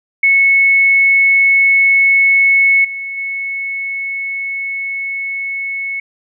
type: tone with level steps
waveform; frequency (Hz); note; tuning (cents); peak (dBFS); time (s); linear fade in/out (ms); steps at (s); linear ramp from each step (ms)
sine; 2201; C#7; -13; -7 / -21 / -18; 0.23-6; 5; 2.84 / 3.17; 10
effects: none